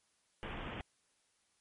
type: low-pass noise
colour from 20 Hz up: pink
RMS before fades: -43 dBFS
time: 0.43-0.81 s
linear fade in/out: 0 ms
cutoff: 3300 Hz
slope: 96 dB/octave
effects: white hiss -75 dBFS RMS until 1.6 s + MP3 48 kbps